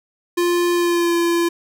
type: tone with pitch glide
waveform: square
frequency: 349.2 to 341.2 Hz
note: F4 to F4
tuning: 0 to -40 cents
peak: -16 dBFS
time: 0.37-1.49 s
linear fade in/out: 10 ms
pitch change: -40 cents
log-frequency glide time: 0.73-1.15 s
effects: none